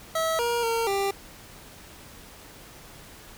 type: tone with pitch steps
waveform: 25% pulse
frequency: 648 / 472.9 / 458.7 / 395.4 Hz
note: E5 / A#4 / A#4 / G4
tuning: -30 / +25 / -28 / +15 cents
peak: -20 dBFS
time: 0.15-1.11 s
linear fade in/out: 5 ms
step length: 240 ms
effects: pink hiss -47 dBFS RMS until 3.37 s